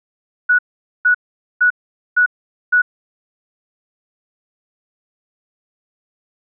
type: tone bursts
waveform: sine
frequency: 1469 Hz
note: F#6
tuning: 13 cents flat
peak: -9 dBFS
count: 5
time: 0.49-2.82 s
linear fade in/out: 10 ms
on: 98 ms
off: 460 ms
effects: none